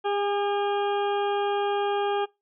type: harmonic tone with a mistuned harmonic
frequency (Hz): 404.3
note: G#4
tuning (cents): -46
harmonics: 1 / 2 / 3 / 4 / 6 / 7 / 8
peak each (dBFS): -26 / -27 / -35 / -38 / -43 / -44 / -40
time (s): 0.04-2.26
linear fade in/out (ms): 20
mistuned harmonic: 2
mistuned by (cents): +16
effects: noise-tail reverb RT60 0.2 s tail -21 dB re dry